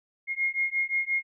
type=beating tone pair; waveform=sine; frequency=2141 / 2146.7 Hz; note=C7 / C7; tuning=+39 / +44 cents; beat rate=5.7 Hz; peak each=-28 dBFS; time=0.27-1.23 s; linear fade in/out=50 ms; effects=none